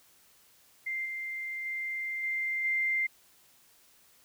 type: tone with level steps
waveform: sine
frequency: 2093 Hz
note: C7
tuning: in tune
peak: -31 / -34 / -32 / -29 / -26 dBFS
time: 0.86-3.07 s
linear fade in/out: 10 ms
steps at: 1.05 / 1.65 / 2.23 / 2.64 s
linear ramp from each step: 10 ms
effects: white hiss -62 dBFS RMS until 4.24 s